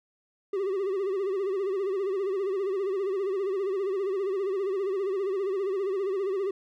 triangle tone with vibrato, 388 Hz, G4, 18 cents flat, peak -24 dBFS, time 0.53-6.51 s, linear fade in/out 5 ms, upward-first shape sine, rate 15 Hz, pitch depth 91 cents each way, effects none

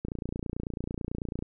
click train, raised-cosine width 3 ms, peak -20 dBFS, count 41, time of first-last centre 0.05-1.425 s, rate 29.1 Hz, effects none

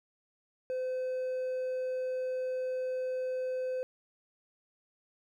triangle tone with hard clipping, 512 Hz, C5, 38 cents flat, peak -32 dBFS, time 0.7-3.83 s, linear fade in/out 0 ms, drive 5 dB, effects none

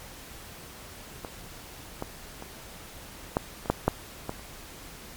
clicks, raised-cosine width 1 ms, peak -21 / -17 / -24 / -9 / -25 / -7 / -6 / -17 / -30 dBFS, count 9, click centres 1.248 / 2.024 / 2.424 / 3.369 / 3.658 / 3.7 / 3.88 / 4.294 / 4.395 s, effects pink hiss -45 dBFS RMS until 5.16 s + MP3 96 kbps

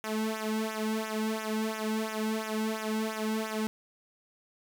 sawtooth tone with flanger, 218.3 Hz, A3, 13 cents flat, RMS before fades -32 dBFS, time 0.04-3.67 s, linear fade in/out 0 ms, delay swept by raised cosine 0.22 to 1.72 ms, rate 2.9 Hz, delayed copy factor -1, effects none

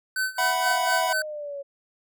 square tone with tremolo, 1523 Hz, F#6, 50 cents sharp, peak -23 dBFS, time 0.16-1.22 s, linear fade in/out 2 ms, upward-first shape sine, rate 4.2 Hz, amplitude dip 90%
square chord, E suspended second, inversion none, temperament equal, 659.3 / 740 / 987.8 Hz, E5 / F#5 / B5, 0 / 0 / 0 cents, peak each -32 / -27 / -27 dBFS, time 0.38-1.13 s, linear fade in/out 5 ms
sine exponential sweep, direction down, 726 to 554.4 Hz, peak -31 dBFS, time 0.64-1.63 s, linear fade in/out 20 ms
effects none

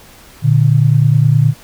sine tone pair together, 118.28 / 148 Hz, A#2 / D3, +26 / +14 cents, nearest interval major third, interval 388 cents, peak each -10 dBFS, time 0.42-1.54 s, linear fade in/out 50 ms, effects pink hiss -41 dBFS RMS until 1.63 s

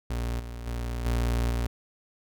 35% pulse tone with level steps, 59.1 Hz, A#1, 24 cents sharp, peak -26 / -34 / -28 / -22 / -24 dBFS, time 0.1-1.67 s, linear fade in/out 5 ms, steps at 0.39 / 0.66 / 1.05 / 1.5 s, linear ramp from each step 10 ms, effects none

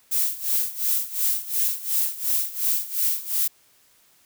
violet noise with tremolo, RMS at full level -21 dBFS, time 0.11-3.48 s, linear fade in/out 10 ms, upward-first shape sine, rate 2.8 Hz, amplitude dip 85%, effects white hiss -59 dBFS RMS until 4.25 s

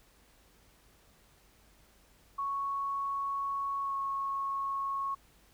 sine tone with pitch glide, 1108.7 to 1098.5 Hz, C#6 to C#6, 0 to -16 cents, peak -31 dBFS, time 2.38-5.15 s, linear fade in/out 10 ms, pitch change -16 cents, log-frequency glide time 3.8-3.95 s, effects added 50 Hz sine -66 dBFS peak until 5.53 s + pink hiss -64 dBFS RMS until 5.53 s

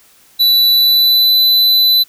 square tone with pitch glide, 3962 to 4001 Hz, B7 to B7, +5 to +22 cents, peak -8 dBFS, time 0.39-2.04 s, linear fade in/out 20 ms, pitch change +17 cents, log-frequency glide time 0.7-1.34 s, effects white hiss -48 dBFS RMS until 2.08 s

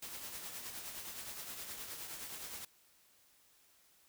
white noise with tremolo, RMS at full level -44 dBFS, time 0.02-2.65 s, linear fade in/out 5 ms, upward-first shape triangle, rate 9.6 Hz, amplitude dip 50%, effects white hiss -68 dBFS RMS until 4.08 s

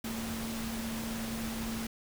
sine tone in noise, 225.9 Hz, A3, 46 cents sharp, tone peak -36 dBFS, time 0.04-1.87 s, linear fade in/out 5 ms, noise pink, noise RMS -40 dBFS, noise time 0.04-1.87 s, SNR +1 dB, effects none

